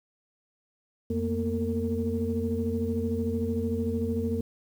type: tone cluster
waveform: sine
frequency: 88.7 / 226.4 / 239.7 / 455.1 Hz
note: F2 / A3 / A#3 / A#4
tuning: +27 / +50 / +48 / -42 cents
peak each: -31 dBFS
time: 1.1-4.41 s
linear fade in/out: 5 ms
effects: tanh soft clip ceiling -16 dBFS + 9-bit